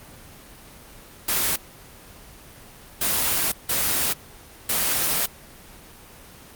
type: noise bursts at uneven times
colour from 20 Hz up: white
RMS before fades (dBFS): -22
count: 4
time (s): 1.28-1.56 / 3.01-3.52 / 3.69-4.13 / 4.69-5.26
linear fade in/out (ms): 5
effects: pink hiss -45 dBFS RMS until 6.55 s + Opus 24 kbps